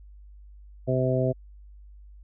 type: harmonic tone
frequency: 129 Hz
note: C3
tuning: 24 cents flat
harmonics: 1 / 2 / 3 / 4 / 5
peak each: -25 / -30 / -29 / -29 / -28 dBFS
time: 0.87-1.33 s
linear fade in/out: 20 ms
effects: added 50 Hz sine -45 dBFS peak until 2.23 s

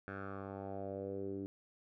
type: tone with low-pass filter sweep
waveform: 10% pulse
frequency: 98 Hz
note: G2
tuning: in tune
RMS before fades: -43 dBFS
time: 0.08-1.46 s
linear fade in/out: 0 ms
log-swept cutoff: 1600 to 320 Hz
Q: 3.7
effects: none

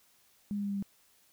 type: tone with pitch steps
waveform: sine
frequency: 204.7 / 203.1 / 201.4 / 199.79 / 198.18 Hz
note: G#3 / G#3 / G3 / G3 / G3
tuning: -25 / -38 / +47 / +33 / +19 cents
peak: -31 dBFS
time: 0.51-0.825 s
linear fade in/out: 0 ms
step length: 63 ms
effects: white hiss -66 dBFS RMS until 1.32 s

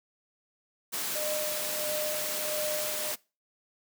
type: noise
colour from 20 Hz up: white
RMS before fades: -33 dBFS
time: 0.92-3.16 s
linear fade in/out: 20 ms
type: tone with tremolo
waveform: sine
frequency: 607 Hz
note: D#5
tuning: 43 cents flat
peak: -31 dBFS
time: 1.15-3.12 s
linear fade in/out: 5 ms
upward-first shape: sine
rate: 1.5 Hz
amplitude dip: 65%
effects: noise-tail reverb RT60 0.3 s tail -23 dB re dry + high-pass 150 Hz 12 dB/octave

